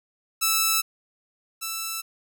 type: tone pair in turn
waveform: 5% pulse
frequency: 1315 / 1323.4 Hz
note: E6 / E6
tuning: -5 / +6 cents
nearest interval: unison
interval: 11 cents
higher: second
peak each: -8 / -17 dBFS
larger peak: first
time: 0.41-0.82 / 1.61-2.02 s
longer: neither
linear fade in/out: 20 ms
effects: none